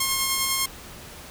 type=tone with tremolo; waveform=5% pulse; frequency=1072 Hz; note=C6; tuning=42 cents sharp; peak=-9 dBFS; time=0-0.66 s; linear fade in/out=5 ms; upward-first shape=sine; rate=10 Hz; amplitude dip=25%; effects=pink hiss -42 dBFS RMS until 1.3 s